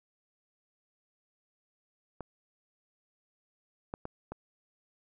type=clicks; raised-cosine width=1 ms; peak=-25 / -22 / -24 / -25 dBFS; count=4; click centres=2.207 / 3.939 / 4.054 / 4.32 s; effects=none